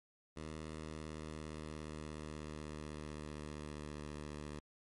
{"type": "tone with pitch glide", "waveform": "10% pulse", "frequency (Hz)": [78, 74.48], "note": ["D#2", "D2"], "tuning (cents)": [5, 25], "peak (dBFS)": -36, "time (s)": [0.36, 4.6], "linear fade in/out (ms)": 10, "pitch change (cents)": -80, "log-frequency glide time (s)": [0.76, 4.1], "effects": ["MP3 48 kbps"]}